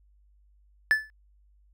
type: tone with exponential decay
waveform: triangle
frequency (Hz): 1742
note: A6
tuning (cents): -18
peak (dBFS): -13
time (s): 0.91-1.1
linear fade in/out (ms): 0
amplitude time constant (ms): 41
effects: added 50 Hz sine -58 dBFS peak until 1.73 s

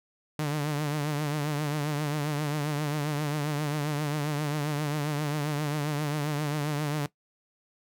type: tone with vibrato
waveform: sawtooth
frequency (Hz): 148.5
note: D3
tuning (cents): +20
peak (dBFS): -23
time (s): 0.39-7.06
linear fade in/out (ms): 2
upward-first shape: triangle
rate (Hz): 7.5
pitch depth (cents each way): 79
effects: noise-tail reverb RT60 0.1 s tail -18 dB re dry

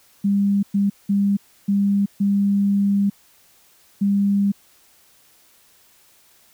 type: tone bursts at uneven times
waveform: sine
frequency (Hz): 200.1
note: G3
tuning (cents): +36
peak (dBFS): -15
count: 6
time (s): 0.24-0.63 / 0.74-0.9 / 1.09-1.37 / 1.68-2.06 / 2.2-3.1 / 4.01-4.52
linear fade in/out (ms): 10
effects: white hiss -55 dBFS RMS until 6.53 s

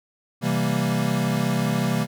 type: chord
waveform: square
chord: C dominant seventh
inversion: none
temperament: equal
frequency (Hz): 130.81 / 164.81 / 196 / 233.1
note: C3 / E3 / G3 / Bb3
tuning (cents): 0 / 0 / 0 / 0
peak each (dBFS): -27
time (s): 0.41-2.07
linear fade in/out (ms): 50
effects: none

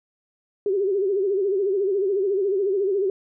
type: tone with vibrato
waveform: sine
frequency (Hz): 392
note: G4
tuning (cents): 0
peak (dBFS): -19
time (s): 0.66-3.1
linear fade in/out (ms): 2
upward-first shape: sine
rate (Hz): 14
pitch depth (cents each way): 100
effects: none

